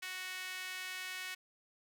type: tone with high-pass filter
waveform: sawtooth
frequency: 370 Hz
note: F#4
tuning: in tune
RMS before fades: -43 dBFS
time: 0.02-1.35 s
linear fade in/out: 10 ms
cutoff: 2000 Hz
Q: 1.9
effects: none